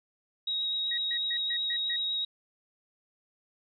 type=tone with vibrato; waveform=sine; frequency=3798 Hz; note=A#7; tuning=32 cents sharp; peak=-28 dBFS; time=0.47-2.25 s; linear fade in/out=5 ms; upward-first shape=sine; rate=8 Hz; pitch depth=11 cents each way
type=tone bursts; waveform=sine; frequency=1900 Hz; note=A#6; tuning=33 cents sharp; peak=-34 dBFS; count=6; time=0.91-1.962 s; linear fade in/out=5 ms; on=67 ms; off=130 ms
effects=none